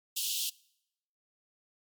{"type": "high-pass noise", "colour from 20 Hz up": "pink", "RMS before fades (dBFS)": -33, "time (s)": [0.16, 0.5], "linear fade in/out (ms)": 10, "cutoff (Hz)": 2800, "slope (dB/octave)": 96, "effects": ["noise-tail reverb RT60 0.8 s tail -24 dB re dry", "MP3 96 kbps"]}